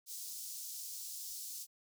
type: high-pass noise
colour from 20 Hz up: pink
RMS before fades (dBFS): -45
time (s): 0.06-1.67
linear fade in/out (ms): 50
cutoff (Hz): 5100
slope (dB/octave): 24
effects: none